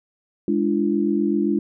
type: chord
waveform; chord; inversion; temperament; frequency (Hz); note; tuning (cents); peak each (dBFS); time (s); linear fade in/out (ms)
sine; D diminished; second; equal with one note detuned; 207.7 / 293.7 / 341.1; Ab3 / D4 / F4; 0 / 0 / -41; -22; 0.48-1.59; 2
effects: none